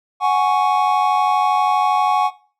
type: chord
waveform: triangle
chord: F# suspended second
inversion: none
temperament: just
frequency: 740 / 832.5 / 1110 Hz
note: F#5 / G#5 / C#6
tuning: 0 / +4 / +2 cents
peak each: -16 dBFS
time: 0.2-2.31 s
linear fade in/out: 50 ms
effects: noise-tail reverb RT60 0.4 s tail -18 dB re dry